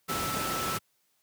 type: tone in noise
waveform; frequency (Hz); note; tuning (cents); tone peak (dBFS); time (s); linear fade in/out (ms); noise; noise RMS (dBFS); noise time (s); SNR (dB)
sine; 1318.5; E6; 0; -33; 0.08-0.79; 20; pink; -32; 0.08-0.79; -4
effects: white hiss -72 dBFS RMS until 1.22 s + high-pass 100 Hz 12 dB/octave